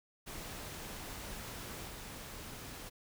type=noise with level steps; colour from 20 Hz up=pink; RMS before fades=-45 / -47 dBFS; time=0.26-2.9 s; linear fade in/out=20 ms; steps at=1.87 s; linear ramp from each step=10 ms; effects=none

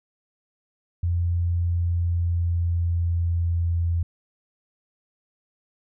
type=tone with pitch glide; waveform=sine; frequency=86.4 to 84.92 Hz; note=F2 to F2; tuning=-18 to -48 cents; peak=-20 dBFS; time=1.03-4.03 s; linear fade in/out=5 ms; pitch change=-30 cents; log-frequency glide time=1.61-3.82 s; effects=none

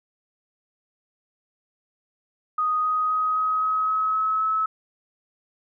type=tone with pitch steps; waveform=sine; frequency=1244.5 / 1251.7 / 1259 / 1266.3 / 1273.6 / 1281 / 1288.4 / 1295.9 Hz; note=D#6 / D#6 / D#6 / D#6 / D#6 / E6 / E6 / E6; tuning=0 / +10 / +20 / +30 / +40 / -50 / -40 / -30 cents; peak=-20 dBFS; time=2.58-4.66 s; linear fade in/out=5 ms; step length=260 ms; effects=none

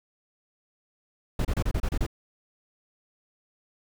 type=noise bursts; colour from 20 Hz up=brown; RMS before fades=-25 dBFS; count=8; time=1.39-2.065 s; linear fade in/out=5 ms; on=59 ms; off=29 ms; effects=none

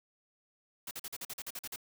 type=noise bursts; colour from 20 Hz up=white; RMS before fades=-41 dBFS; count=11; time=0.87-1.761 s; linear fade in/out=5 ms; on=41 ms; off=44 ms; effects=none

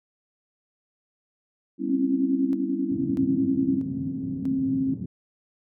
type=chord; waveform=sine; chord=C# half-diminished seventh; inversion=second; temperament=equal; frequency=196 / 246.9 / 277.2 / 329.6 Hz; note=G3 / B3 / C#4 / E4; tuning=0 / 0 / 0 / 0 cents; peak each=-33 / -32 / -28 / -30 dBFS; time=1.78-3.81 s; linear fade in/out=50 ms
type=tone with tremolo; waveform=sine; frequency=267 Hz; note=C4; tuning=35 cents sharp; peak=-22 dBFS; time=1.89-4.94 s; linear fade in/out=5 ms; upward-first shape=square; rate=0.78 Hz; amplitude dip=55%
type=band-pass noise; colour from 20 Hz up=pink; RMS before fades=-34 dBFS; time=2.91-5.06 s; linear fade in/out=5 ms; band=120 to 240 Hz; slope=24 dB/octave
effects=none

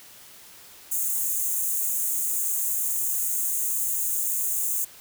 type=high-pass noise; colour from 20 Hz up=white; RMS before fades=-26 dBFS; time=0.91-4.85 s; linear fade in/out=10 ms; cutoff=6400 Hz; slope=96 dB/octave; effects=white hiss -48 dBFS RMS until 5 s

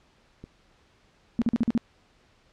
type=clicks; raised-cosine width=3 ms; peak=-28 dBFS; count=2; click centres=0.44 / 1.421 s
type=tone bursts; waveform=sine; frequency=232.4 Hz; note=A#3; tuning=5 cents flat; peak=-19 dBFS; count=6; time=1.39-1.777 s; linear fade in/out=0 ms; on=27 ms; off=45 ms
effects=pink hiss -62 dBFS RMS until 2.52 s + low-pass 5000 Hz 12 dB/octave

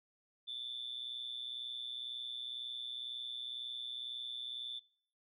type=tone with amplitude modulation; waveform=sine; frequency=3520 Hz; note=A7; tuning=in tune; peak=-36 dBFS; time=0.47-4.8 s; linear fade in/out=20 ms; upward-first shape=sine; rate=122 Hz; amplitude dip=70%; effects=noise-tail reverb RT60 0.6 s tail -25 dB re dry + tanh soft clip ceiling -33 dBFS

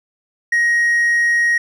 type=tone with hard clipping; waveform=sine; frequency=1883 Hz; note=A#6; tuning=17 cents sharp; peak=-13 dBFS; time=0.52-1.58 s; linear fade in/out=5 ms; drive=2 dB; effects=none

